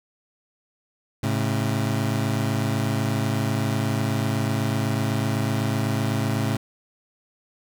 25% pulse tone pair together, 107.78 / 135.8 Hz, A2 / C#3, -35 / -35 cents, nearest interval major third, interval 400 cents, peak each -20 / -22 dBFS, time 1.23-6.57 s, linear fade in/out 5 ms, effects none

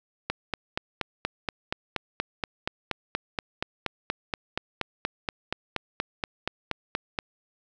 click train, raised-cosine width 0.3 ms, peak -11 dBFS, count 30, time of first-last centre 0.3-7.188 s, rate 4.21 Hz, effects none

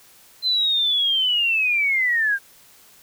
sine linear sweep, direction down, 4094 to 1568 Hz, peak -17 dBFS, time 0.42-2.39 s, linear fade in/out 50 ms, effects white hiss -51 dBFS RMS until 3.02 s

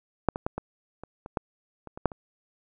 clicks, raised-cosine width 1 ms, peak -6 / -17 / -13 / -17 / -25 / -25 / -12 / -27 / -25 / -7 / -26 dBFS, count 11, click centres 0.287 / 0.359 / 0.465 / 0.58 / 1.036 / 1.261 / 1.372 / 1.873 / 1.975 / 2.057 / 2.118 s, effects none

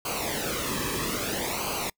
pink noise with flanger, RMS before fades -30 dBFS, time 0.05-1.9 s, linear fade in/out 5 ms, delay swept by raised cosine 0.55 to 1.42 ms, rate 0.61 Hz, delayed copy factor -0.75, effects noise-tail reverb RT60 0.1 s tail -26 dB re dry

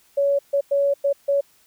sine tone bursts at uneven times, 562 Hz, C#5, 24 cents sharp, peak -16 dBFS, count 5, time 0.17-0.39 / 0.53-0.61 / 0.71-0.94 / 1.04-1.13 / 1.28-1.41 s, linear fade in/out 10 ms, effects white hiss -58 dBFS RMS until 1.66 s

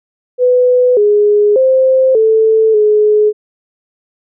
sine tone with pitch steps, 498.5 / 415.5 / 523 / 441.5 / 423.1 Hz, B4 / G#4 / C5 / A4 / G#4, +16 / +1 / -1 / +6 / +32 cents, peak -6 dBFS, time 0.38-3.33 s, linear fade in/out 50 ms, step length 590 ms, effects none

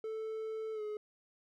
triangle tone with pitch glide, 440 to 423.1 Hz, A4 to G#4, 0 to +32 cents, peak -35 dBFS, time 0.04-0.97 s, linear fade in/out 2 ms, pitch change -68 cents, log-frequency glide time 0.73-0.82 s, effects none

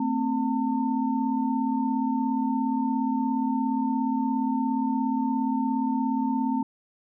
sine tone cluster, 225.4 / 262.5 / 901 Hz, A3 / C4 / A5, +42 / +6 / +41 cents, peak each -28 / -25 / -30 dBFS, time 0-6.63 s, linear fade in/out 5 ms, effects none

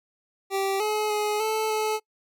25% pulse tone with pitch steps, 389.7 / 425.9 / 420.7 / 436.8 / 431.8 Hz, G4 / G#4 / G#4 / A4 / A4, -10 / +44 / +22 / -13 / -33 cents, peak -20 dBFS, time 0.5-2 s, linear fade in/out 50 ms, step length 300 ms, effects noise-tail reverb RT60 0.1 s tail -26 dB re dry

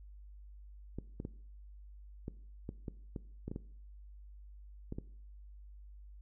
clicks, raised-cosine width 3 ms, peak -27 dBFS, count 12, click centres 0.986 / 1.201 / 1.251 / 2.281 / 2.691 / 2.882 / 3.162 / 3.48 / 3.515 / 3.561 / 4.924 / 4.985 s, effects noise-tail reverb RT60 0.6 s tail -19 dB re dry + added 50 Hz sine -50 dBFS peak until 6.21 s

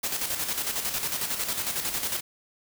white noise with tremolo, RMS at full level -28 dBFS, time 0.03-2.21 s, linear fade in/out 10 ms, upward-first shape square, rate 11 Hz, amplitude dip 50%, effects none

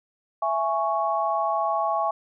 sine chord, C# minor, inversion first, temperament just, 665.2 / 831.5 / 1108.7 Hz, E5 / G#5 / C#6, +16 / +2 / 0 cents, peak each -26 dBFS, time 0.42-2.11 s, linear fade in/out 5 ms, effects none

